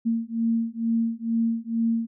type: beating tone pair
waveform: sine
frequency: 227.7 / 229.9 Hz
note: A#3 / A#3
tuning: -40 / -24 cents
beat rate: 2.2 Hz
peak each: -25 dBFS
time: 0.05-2.07 s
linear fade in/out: 20 ms
effects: none